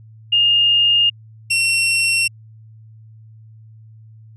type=tone pair in turn; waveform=sine / sawtooth; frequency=2831 / 2723 Hz; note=F7 / F7; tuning=+23 / -44 cents; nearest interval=minor second; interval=67 cents; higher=first; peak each=-11 dBFS; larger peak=neither; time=0.32-1.1 / 1.5-2.28 s; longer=neither; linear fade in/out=10 ms; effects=added 110 Hz sine -40 dBFS peak until 4.36 s + resampled to 24000 Hz